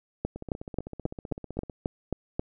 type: two click trains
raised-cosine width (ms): 2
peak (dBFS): -14 / -24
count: 9 / 22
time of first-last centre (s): 0.25-2.395 / 0.36-1.698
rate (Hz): 3.73 / 15.7
effects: none